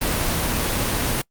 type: noise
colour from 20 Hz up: pink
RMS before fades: -22 dBFS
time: 0.01-1.22 s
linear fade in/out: 10 ms
effects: noise-tail reverb RT60 0.1 s tail -26 dB re dry + Opus 24 kbps